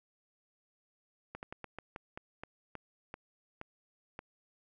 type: slowing click train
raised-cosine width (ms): 0.5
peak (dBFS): -27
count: 12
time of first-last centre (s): 1.35-4.191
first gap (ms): 79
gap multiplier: 1.22
effects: none